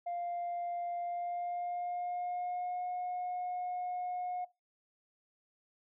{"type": "tone with pitch glide", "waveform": "sine", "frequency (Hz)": [698.5, 721.9], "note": ["F5", "F#5"], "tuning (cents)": [0, -43], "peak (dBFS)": -33, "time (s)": [0.06, 4.45], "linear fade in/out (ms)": 10, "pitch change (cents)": 57, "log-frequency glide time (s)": [1, 2.88], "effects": ["noise-tail reverb RT60 0.2 s tail -19 dB re dry", "tanh soft clip ceiling -32 dBFS"]}